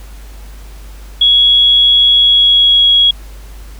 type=tone with pitch glide; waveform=sine; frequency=3342 to 3319 Hz; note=G#7 to G#7; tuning=+10 to -2 cents; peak=-5 dBFS; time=1.21-3.11 s; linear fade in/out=5 ms; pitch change=-12 cents; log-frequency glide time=2.15-2.88 s; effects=added 50 Hz sine -29 dBFS peak until 3.79 s + pink hiss -41 dBFS RMS until 3.79 s